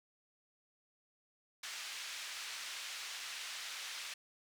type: band-pass noise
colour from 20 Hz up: pink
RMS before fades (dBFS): -45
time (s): 1.63-4.14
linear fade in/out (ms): 5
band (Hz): 2000 to 6500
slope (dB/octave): 12
effects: none